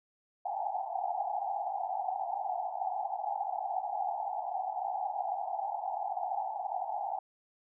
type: band-pass noise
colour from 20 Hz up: white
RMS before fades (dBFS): -35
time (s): 0.45-7.19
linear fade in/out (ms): 5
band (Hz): 710 to 840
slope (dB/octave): 96
effects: none